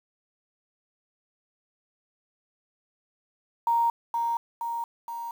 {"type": "tone with echo", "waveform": "sine", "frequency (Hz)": 932.3, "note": "A#5", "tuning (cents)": 0, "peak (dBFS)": -20, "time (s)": [3.67, 3.9], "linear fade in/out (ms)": 2, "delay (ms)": 470, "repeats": 3, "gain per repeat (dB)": -4, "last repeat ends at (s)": 5.31, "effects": ["8-bit"]}